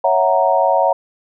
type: chord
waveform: sine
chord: F# dominant seventh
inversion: second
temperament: equal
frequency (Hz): 554.4 / 659.3 / 740 / 932.3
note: C#5 / E5 / F#5 / A#5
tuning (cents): 0 / 0 / 0 / 0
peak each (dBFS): -17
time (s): 0.04-0.93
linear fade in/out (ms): 5
effects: none